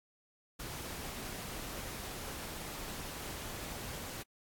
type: noise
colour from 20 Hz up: pink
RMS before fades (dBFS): -43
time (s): 0.59-4.23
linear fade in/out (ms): 10
effects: AAC 64 kbps